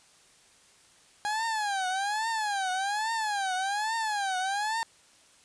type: tone with vibrato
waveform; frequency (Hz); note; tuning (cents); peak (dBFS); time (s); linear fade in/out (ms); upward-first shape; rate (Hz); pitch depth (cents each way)
30% pulse; 820; G#5; -22; -25; 1.25-4.83; 0; triangle; 1.2; 200
effects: white hiss -59 dBFS RMS until 5.44 s + resampled to 22050 Hz